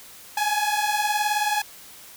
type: beating tone pair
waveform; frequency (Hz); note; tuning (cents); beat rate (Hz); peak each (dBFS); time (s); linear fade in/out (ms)
sawtooth; 830.6 / 849.6; G#5 / G#5; 0 / +39; 19; -20 / -21; 0.37-1.62; 5
effects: white hiss -45 dBFS RMS until 2.16 s